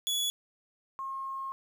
sawtooth / sine tone pair in turn, 3397 / 1075.6 Hz, G#7 / C6, +38 / +47 cents, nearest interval octave + minor sixth, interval 1991 cents, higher first, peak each -25 / -34 dBFS, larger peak first, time 0.07-0.3 / 0.99-1.52 s, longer second, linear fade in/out 0 ms, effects 11-bit

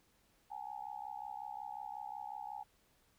sine tone with amplitude modulation, 830.6 Hz, G#5, in tune, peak -38 dBFS, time 0.5-2.64 s, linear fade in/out 20 ms, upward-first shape sine, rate 65.5 Hz, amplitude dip 100%, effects pink hiss -72 dBFS RMS until 3.18 s

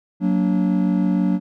triangle chord, Gb augmented, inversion none, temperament just, 185 / 231.2 / 289.1 Hz, Gb3 / Bb3 / D4, 0 / -14 / -27 cents, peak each -16 / -21 / -20 dBFS, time 0.2-1.4 s, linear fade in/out 50 ms, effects none

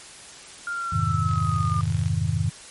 sine exponential sweep, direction down, 1406 to 1200 Hz, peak -26 dBFS, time 0.67-1.81 s, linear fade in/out 2 ms
sine chord, F minor seventh, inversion none, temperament just, 87.31 / 104.77 / 130.96 / 157.15 Hz, F2 / Ab2 / C3 / Eb3, 0 / +16 / +2 / +18 cents, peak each -27 / -25 / -28 / -26 dBFS, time 0.92-2.5 s, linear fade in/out 10 ms
click train, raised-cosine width 0.2 ms, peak -24 dBFS, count 36, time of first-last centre 1.29-2.082 s, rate 44.2 Hz
effects white hiss -43 dBFS RMS until 2.7 s + MP3 48 kbps

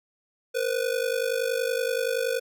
square ring-modulated tone, 493.9 Hz, B4, in tune, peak -22 dBFS, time 0.54-2.4 s, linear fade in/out 20 ms, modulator 25.3 Hz, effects none

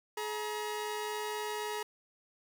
sawtooth tone pair together, 423.8 / 951.4 Hz, G#4 / A#5, +35 / +35 cents, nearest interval octave + major second, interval 1400 cents, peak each -33 / -35 dBFS, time 0.17-1.83 s, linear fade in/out 5 ms, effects none

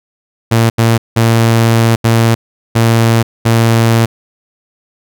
sawtooth tone bursts at uneven times, 114.6 Hz, A#2, 29 cents flat, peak -3 dBFS, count 6, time 0.51-0.7 / 0.78-0.98 / 1.16-1.96 / 2.04-2.35 / 2.75-3.23 / 3.45-4.06 s, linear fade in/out 10 ms, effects none

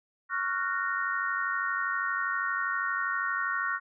sine chord, Gb major seventh, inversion second, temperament just, 1110 / 1387.5 / 1480 / 1850 Hz, Db6 / F6 / Gb6 / Bb6, +2 / -12 / 0 / -14 cents, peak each -33 dBFS, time 0.29-3.8 s, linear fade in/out 50 ms, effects none

